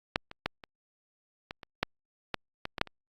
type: clicks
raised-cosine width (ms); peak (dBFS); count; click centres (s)
0.3; -9 / -26 / -12 / -29 / -22 / -27 / -9 / -13 / -17 / -18 / -7 / -29; 12; 0.159 / 0.314 / 0.46 / 0.638 / 1.509 / 1.632 / 1.83 / 2.343 / 2.654 / 2.782 / 2.814 / 2.873
effects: Opus 48 kbps